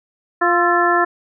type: harmonic tone with a mistuned harmonic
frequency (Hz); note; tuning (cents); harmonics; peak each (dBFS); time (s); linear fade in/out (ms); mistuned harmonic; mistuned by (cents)
349.2; F4; 0; 1 / 2 / 3 / 4 / 5; -19 / -19 / -19 / -19 / -19; 0.41-1.05; 10; 4; -65
effects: none